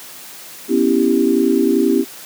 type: chord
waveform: sine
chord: C# half-diminished seventh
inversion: third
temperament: equal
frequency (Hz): 246.9 / 277.2 / 329.6 / 392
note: B3 / C#4 / E4 / G4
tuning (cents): 0 / 0 / 0 / 0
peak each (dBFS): -17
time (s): 0.68-2.05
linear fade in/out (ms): 50
effects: white hiss -36 dBFS RMS until 2.25 s + high-pass 150 Hz 12 dB/octave